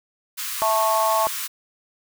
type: high-pass noise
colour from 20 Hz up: white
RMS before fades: -29 dBFS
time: 0.37-1.48 s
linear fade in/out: 20 ms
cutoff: 960 Hz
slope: 96 dB/octave
type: chord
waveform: sine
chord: A major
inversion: second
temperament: just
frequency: 660 / 880 / 1100 Hz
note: E5 / A5 / C#6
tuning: +2 / 0 / -14 cents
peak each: -22 dBFS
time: 0.62-1.27 s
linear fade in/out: 0 ms
effects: none